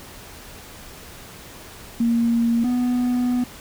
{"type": "tone pair in turn", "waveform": ["sine", "triangle"], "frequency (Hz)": [233.1, 247], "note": ["A#3", "B3"], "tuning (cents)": [0, 0], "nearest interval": "minor second", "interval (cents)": 100, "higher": "second", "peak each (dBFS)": -16, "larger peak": "neither", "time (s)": [[2, 2.64], [2.64, 3.44]], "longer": "second", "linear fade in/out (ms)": 5, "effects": ["pink hiss -41 dBFS RMS until 3.6 s"]}